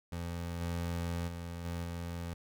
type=tone with level steps; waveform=25% pulse; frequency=85.6 Hz; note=F2; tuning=34 cents flat; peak=-33 / -30 / -36 / -32 / -34 dBFS; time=0.12-2.34 s; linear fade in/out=5 ms; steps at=0.6 / 1.27 / 1.64 / 1.83 s; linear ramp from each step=20 ms; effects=none